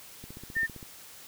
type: click train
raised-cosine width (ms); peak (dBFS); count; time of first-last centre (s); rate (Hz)
3; -31; 10; 0.24-0.828; 15.3
type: tone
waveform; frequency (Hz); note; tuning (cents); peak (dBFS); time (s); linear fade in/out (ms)
sine; 1809; A6; +48; -25; 0.55-0.67; 20
effects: white hiss -49 dBFS RMS until 1.27 s